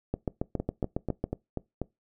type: two click trains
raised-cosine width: 2 ms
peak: -17 / -15 dBFS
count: 6 / 9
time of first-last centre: 0.6-1.817 / 0.14-1.24 s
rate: 4.11 / 7.27 Hz
effects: noise-tail reverb RT60 0.2 s tail -22 dB re dry